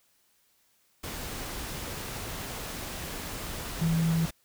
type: tone in noise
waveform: sine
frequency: 164.2 Hz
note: E3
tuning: 6 cents flat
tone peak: -23 dBFS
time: 3.81-4.26 s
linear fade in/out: 10 ms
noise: pink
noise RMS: -37 dBFS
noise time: 1.03-4.31 s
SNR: +11 dB
effects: white hiss -68 dBFS RMS until 4.44 s